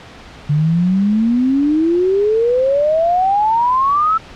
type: exponential sweep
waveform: sine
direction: up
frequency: 144.2 to 1332 Hz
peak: -11 dBFS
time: 0.49-4.18 s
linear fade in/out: 10 ms
effects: pink hiss -37 dBFS RMS until 4.35 s + low-pass 4000 Hz 12 dB/octave